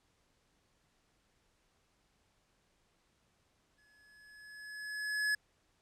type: tone with exponential growth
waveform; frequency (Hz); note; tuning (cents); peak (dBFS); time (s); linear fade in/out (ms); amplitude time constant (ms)
square; 1700; G#6; +40; -29; 3.78-5.35; 5; 340
effects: pink hiss -74 dBFS RMS until 5.81 s + low-pass 9000 Hz 12 dB/octave